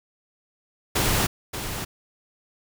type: noise with echo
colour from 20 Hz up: pink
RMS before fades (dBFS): -22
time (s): 0.95-1.27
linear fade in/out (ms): 10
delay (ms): 580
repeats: 1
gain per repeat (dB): -9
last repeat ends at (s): 1.85
effects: none